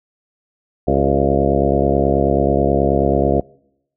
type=harmonic tone with a mistuned harmonic; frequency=69.3 Hz; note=C#2; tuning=in tune; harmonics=1 / 2 / 3 / 4 / 5 / 6 / 7 / 8 / 9 / 10; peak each=-22 / -22 / -22 / -22 / -22 / -22 / -22 / -22 / -22 / -22 dBFS; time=0.87-3.41 s; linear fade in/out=10 ms; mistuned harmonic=6; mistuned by=-50 cents; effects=noise-tail reverb RT60 0.8 s tail -25 dB re dry